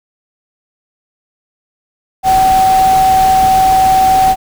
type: tone in noise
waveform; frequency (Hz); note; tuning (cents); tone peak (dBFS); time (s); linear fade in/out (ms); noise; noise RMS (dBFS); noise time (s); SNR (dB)
sine; 760; F#5; +46; -6; 2.23-4.36; 50; pink; -21; 2.23-4.36; +12
effects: none